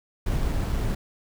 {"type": "noise with sample-and-hold", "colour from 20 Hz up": "brown", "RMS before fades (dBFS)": -25, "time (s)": [0.26, 0.95], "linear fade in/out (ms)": 5, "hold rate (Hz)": 8820, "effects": []}